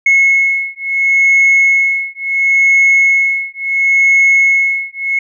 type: beating tone pair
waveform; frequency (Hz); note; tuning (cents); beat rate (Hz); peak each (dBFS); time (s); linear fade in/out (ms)
sine; 2181 / 2181.72; C#7 / C#7; -29 / -28; 0.72; -10; 0.06-5.19; 5
effects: tanh soft clip ceiling -3 dBFS